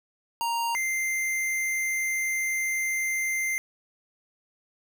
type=tone pair in turn; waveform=square; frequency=932.3 / 2088 Hz; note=A#5 / C7; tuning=0 / -4 cents; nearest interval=octave + major second; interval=1396 cents; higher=second; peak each=-26 dBFS; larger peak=neither; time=0.41-0.75 / 0.75-3.58 s; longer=second; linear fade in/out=0 ms; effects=none